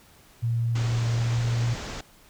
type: tone with pitch glide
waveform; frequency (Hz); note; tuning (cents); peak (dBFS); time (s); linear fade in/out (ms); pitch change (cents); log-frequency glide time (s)
sine; 116.54 to 117.89; A#2 to A#2; 0 to +20; -22; 0.42-1.75; 20; +20; 1.11-1.33
type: low-pass noise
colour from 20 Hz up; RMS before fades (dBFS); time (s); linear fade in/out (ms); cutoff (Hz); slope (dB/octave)
pink; -36; 0.75-2.01; 5; 7300; 48
effects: pink hiss -55 dBFS RMS until 2.29 s